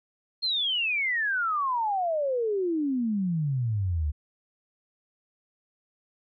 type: exponential sweep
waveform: sine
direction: down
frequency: 4283 to 70.4 Hz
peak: -24 dBFS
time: 0.42-4.12 s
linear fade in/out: 20 ms
effects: none